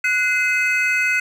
triangle tone cluster, 1479 / 2066 / 2554 Hz, F#6 / C7 / D#7, -1 / -22 / +45 cents, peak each -19 dBFS, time 0.04-1.2 s, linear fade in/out 5 ms, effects none

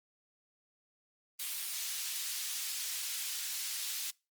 pink high-pass noise, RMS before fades -38 dBFS, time 1.39-4.11 s, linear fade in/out 10 ms, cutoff 3500 Hz, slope 12 dB/octave, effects noise-tail reverb RT60 0.3 s tail -26 dB re dry + Opus 32 kbps

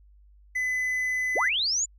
triangle tone, 2011 Hz, B6, 31 cents sharp, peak -23 dBFS, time 0.55-1.49 s, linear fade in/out 10 ms
sine linear sweep, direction up, 234.9 to 7200 Hz, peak -23 dBFS, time 1.35-1.86 s, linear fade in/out 20 ms
effects added 50 Hz sine -52 dBFS peak until 1.98 s

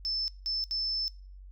sine tone bursts at uneven times, 5274 Hz, E8, in tune, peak -29 dBFS, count 3, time 0.05-0.28 / 0.46-0.64 / 0.71-1.08 s, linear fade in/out 0 ms, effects noise-tail reverb RT60 0.4 s tail -20 dB re dry + added 47 Hz sine -45 dBFS peak until 1.51 s

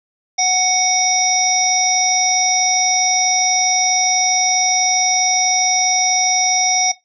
harmonic tone with a mistuned harmonic, 740 Hz, F#5, in tune, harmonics 1 / 3 / 5 / 7 / 8, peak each -18 / -22 / -28 / -24 / -17 dBFS, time 0.38-6.92 s, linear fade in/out 10 ms, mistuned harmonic 8, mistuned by -74 cents, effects noise-tail reverb RT60 0.2 s tail -17 dB re dry

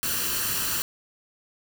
white noise with comb filter, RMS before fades -27 dBFS, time 0.03-0.82 s, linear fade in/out 0 ms, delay 0.69 ms, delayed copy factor +0.6, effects none

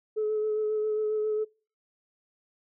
sine tone with vibrato, 428.8 Hz, A4, 45 cents flat, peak -24 dBFS, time 0.16-1.45 s, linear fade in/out 20 ms, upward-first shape sine, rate 7.4 Hz, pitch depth 18 cents each way, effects noise-tail reverb RT60 0.4 s tail -26 dB re dry + tanh soft clip ceiling -21 dBFS

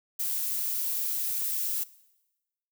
violet noise, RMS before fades -30 dBFS, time 0.19-1.84 s, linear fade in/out 10 ms, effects noise-tail reverb RT60 1.0 s tail -20 dB re dry

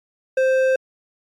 triangle tone with hard clipping, 523.3 Hz, C5, in tune, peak -16 dBFS, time 0.37-0.76 s, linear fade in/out 5 ms, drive 12 dB, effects MP3 64 kbps

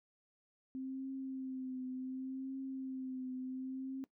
sine tone with vibrato, 261.6 Hz, C4, in tune, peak -39 dBFS, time 0.75-4.04 s, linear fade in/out 0 ms, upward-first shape triangle, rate 0.68 Hz, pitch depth 40 cents each way, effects noise-tail reverb RT60 0.1 s tail -18 dB re dry

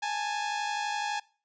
sawtooth tone pair together, 828.1 / 880 Hz, G#5 / A5, -5 / 0 cents, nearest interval minor second, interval 105 cents, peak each -27 / -31 dBFS, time 0.02-1.2 s, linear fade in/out 10 ms, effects noise-tail reverb RT60 0.4 s tail -23 dB re dry + resampled to 16000 Hz

